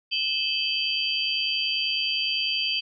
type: tone cluster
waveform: sine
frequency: 2605 / 3034 / 3184 / 4658 Hz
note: E7 / F#7 / G7 / D8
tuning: -21 / +43 / +26 / -15 cents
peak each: -29 dBFS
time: 0.11-2.81 s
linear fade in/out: 20 ms
effects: none